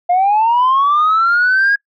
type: linear sweep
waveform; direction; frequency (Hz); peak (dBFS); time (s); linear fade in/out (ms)
sine; up; 696 to 1652; -8; 0.09-1.76; 10
effects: noise-tail reverb RT60 0.1 s tail -24 dB re dry + tanh soft clip ceiling -7 dBFS